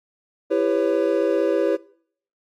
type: chord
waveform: triangle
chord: C# half-diminished seventh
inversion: first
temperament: just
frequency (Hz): 332.6 / 399.1 / 498.9 / 554.4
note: E4 / G4 / B4 / C#5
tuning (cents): +16 / +31 / +17 / 0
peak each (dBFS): -21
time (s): 0.5-1.77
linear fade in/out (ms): 20
effects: noise-tail reverb RT60 0.6 s tail -22 dB re dry + AAC 48 kbps